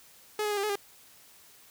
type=tone with pitch steps; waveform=sawtooth; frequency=423.9 / 418.7 / 413 / 397.2 / 424.7 / 402.3 Hz; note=G#4 / G#4 / G#4 / G4 / G#4 / G4; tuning=+35 / +14 / -10 / +23 / +39 / +45 cents; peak=-24 dBFS; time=0.39-0.756 s; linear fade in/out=2 ms; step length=61 ms; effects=white hiss -56 dBFS RMS until 1.7 s